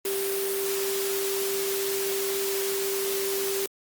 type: tone in noise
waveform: sine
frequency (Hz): 392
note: G4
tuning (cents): 0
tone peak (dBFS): -27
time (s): 0.05-3.66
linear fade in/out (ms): 2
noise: white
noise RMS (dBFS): -31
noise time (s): 0.05-3.66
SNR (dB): +1
effects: high-pass 200 Hz 12 dB/octave + Opus 32 kbps